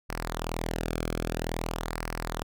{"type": "tone with flanger", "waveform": "sawtooth", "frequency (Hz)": 41, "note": "E1", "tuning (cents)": -9, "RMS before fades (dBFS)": -33, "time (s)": [0.09, 2.43], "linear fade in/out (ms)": 10, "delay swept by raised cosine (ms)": [0.28, 1.07], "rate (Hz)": 0.5, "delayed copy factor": -0.65, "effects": []}